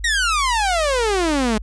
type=exponential sweep; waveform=sawtooth; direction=down; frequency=1930 to 207.7 Hz; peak=-13 dBFS; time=0.04-1.58 s; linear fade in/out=5 ms; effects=added 50 Hz sine -28 dBFS peak until 1.62 s + resampled to 22050 Hz